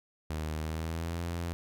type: tone with pitch glide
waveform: sawtooth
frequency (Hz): 77.78 to 85.31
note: D#2 to F2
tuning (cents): 0 to -40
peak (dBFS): -29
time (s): 0.3-1.53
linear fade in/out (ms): 0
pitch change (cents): +160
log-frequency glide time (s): 0.58-1.21
effects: none